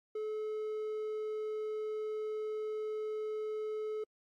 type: tone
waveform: triangle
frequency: 430.3 Hz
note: A4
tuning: 39 cents flat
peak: -33 dBFS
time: 0.15-4.04 s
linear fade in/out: 5 ms
effects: AAC 64 kbps